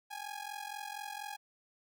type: ring-modulated tone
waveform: sawtooth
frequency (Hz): 826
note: G#5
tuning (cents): -10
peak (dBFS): -34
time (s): 0.1-1.37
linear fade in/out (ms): 20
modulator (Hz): 22.1
effects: none